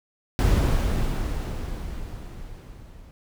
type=noise with level ramp; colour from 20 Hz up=brown; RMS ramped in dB=-17 to -46 dBFS; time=0.39-3.11 s; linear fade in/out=0 ms; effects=none